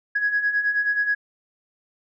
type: beating tone pair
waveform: sine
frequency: 1660 / 1669.4 Hz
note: G#6 / G#6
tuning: -1 / +9 cents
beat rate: 9.4 Hz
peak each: -26 / -20 dBFS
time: 0.15-1.15 s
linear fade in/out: 10 ms
effects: tanh soft clip ceiling -12 dBFS